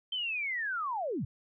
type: linear sweep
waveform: sine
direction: down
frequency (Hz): 3136 to 91.2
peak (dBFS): -31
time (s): 0.12-1.25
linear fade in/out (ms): 5
effects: none